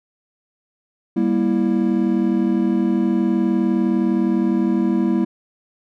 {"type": "chord", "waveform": "triangle", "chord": "E diminished", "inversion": "first", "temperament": "just", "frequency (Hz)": [197.78, 237.3, 329.6], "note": ["G3", "Bb3", "E4"], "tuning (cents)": [16, 31, 0], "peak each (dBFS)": -18, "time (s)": [1.16, 5.25], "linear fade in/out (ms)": 10, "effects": []}